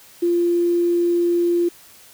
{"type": "tone with quantisation", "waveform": "sine", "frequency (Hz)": 345.9, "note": "F4", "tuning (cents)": -17, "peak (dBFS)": -15, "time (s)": [0.22, 1.69], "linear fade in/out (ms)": 10, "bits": 7, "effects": ["white hiss -47 dBFS RMS until 2.13 s"]}